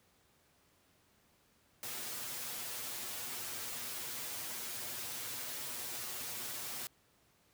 white noise with comb filter, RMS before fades -42 dBFS, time 1.83-6.87 s, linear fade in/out 0 ms, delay 8.2 ms, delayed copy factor +0.95, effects pink hiss -70 dBFS RMS until 7.53 s + high-pass 60 Hz 12 dB/octave

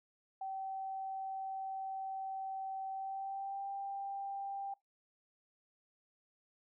sine tone with pitch glide, 770 to 790.3 Hz, G5 to G5, -31 to +14 cents, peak -38 dBFS, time 0.41-4.74 s, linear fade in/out 5 ms, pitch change +45 cents, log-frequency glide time 2.91-3.68 s, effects noise-tail reverb RT60 0.2 s tail -24 dB re dry

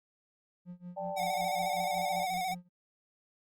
triangle tone with tremolo, 177.4 Hz, F3, 27 cents sharp, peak -38 dBFS, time 0.65-2.69 s, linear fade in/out 50 ms, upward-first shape sine, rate 5.4 Hz, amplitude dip 95%
sine chord, D suspended fourth, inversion none, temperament equal, 587.3 / 784 / 880 Hz, D5 / G5 / A5, 0 / 0 / 0 cents, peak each -37 / -39 / -43 dBFS, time 0.96-2.26 s, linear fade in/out 20 ms
square tone with vibrato, 740 Hz, F#5, in tune, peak -32 dBFS, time 1.16-2.55 s, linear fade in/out 20 ms, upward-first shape square, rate 14 Hz, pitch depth 43 cents each way
effects Opus 48 kbps

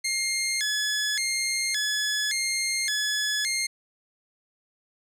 15% pulse tone with vibrato, 1901 Hz, A#6, 33 cents sharp, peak -18 dBFS, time 0.04-3.67 s, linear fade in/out 10 ms, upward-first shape square, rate 0.88 Hz, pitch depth 190 cents each way, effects resampled to 32000 Hz

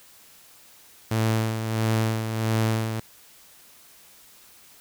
sawtooth tone with tremolo, 111.2 Hz, A2, 19 cents sharp, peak -16 dBFS, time 1.11-3 s, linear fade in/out 5 ms, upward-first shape sine, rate 1.5 Hz, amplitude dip 55%, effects white hiss -52 dBFS RMS until 4.8 s

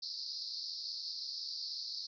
pink band-pass noise, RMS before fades -42 dBFS, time 0.02-2.07 s, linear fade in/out 10 ms, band 4200 to 5200 Hz, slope 96 dB/octave, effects none

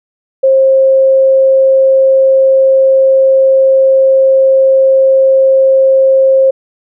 sine tone, 533 Hz, C5, 32 cents sharp, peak -4 dBFS, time 0.43-6.51 s, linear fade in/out 10 ms, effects none

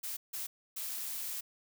blue noise bursts at uneven times, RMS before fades -39 dBFS, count 3, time 0.03-0.17 / 0.33-0.47 / 0.76-1.41 s, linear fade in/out 10 ms, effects none

